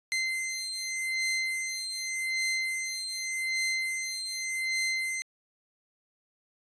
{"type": "beating tone pair", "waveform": "sawtooth", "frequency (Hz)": [2073, 2073.85], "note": ["C7", "C7"], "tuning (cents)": [-17, -16], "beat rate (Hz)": 0.85, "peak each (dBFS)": -29, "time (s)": [0.12, 5.22], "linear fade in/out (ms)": 0, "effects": ["resampled to 22050 Hz"]}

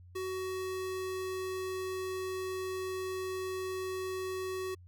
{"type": "tone", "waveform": "square", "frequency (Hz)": 374.3, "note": "F#4", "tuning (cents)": 20, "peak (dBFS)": -35, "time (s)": [0.15, 4.75], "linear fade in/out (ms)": 10, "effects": ["added 89 Hz sine -51 dBFS peak until 4.87 s", "MP3 96 kbps"]}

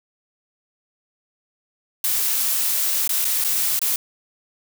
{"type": "noise with dropouts", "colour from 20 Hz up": "blue", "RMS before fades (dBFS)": -21, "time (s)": [2.04, 3.96], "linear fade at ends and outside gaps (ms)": 2, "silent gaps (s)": [[3.077, 3.092], [3.246, 3.251], [3.441, 3.446], [3.792, 3.816]], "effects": []}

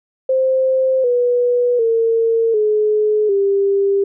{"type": "tone with pitch steps", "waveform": "sine", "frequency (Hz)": [523.3, 488.3, 455.6, 425.1, 396.6], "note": ["C5", "B4", "A#4", "G#4", "G4"], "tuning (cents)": [0, -20, -40, 40, 20], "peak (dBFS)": -12, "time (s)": [0.29, 4.04], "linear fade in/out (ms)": 5, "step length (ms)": 750, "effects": []}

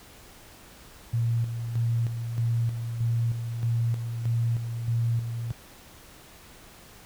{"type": "tone with tremolo", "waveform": "sine", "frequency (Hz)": 116.54, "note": "A#2", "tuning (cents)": 0, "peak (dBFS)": -22, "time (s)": [1.13, 5.52], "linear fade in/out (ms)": 10, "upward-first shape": "square", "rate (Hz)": 1.6, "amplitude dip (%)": 55, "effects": ["pink hiss -50 dBFS RMS until 7.05 s"]}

